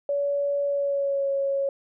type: tone with pitch glide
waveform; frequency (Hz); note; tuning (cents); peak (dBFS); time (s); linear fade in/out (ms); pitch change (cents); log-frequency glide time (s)
sine; 568 to 551.8; C#5 to C#5; +42 to -8; -22; 0.09-1.69; 2; -50; 0.65-1.3
effects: none